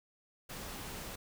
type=noise; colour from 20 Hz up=pink; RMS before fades=-44 dBFS; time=0.49-1.16 s; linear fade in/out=10 ms; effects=none